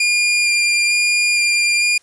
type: tone with vibrato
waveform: sawtooth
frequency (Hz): 2408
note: D7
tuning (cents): +43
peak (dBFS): -10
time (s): 0-1.98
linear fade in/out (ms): 5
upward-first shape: square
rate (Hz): 1.1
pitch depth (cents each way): 8
effects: white hiss -55 dBFS RMS until 2.02 s + resampled to 22050 Hz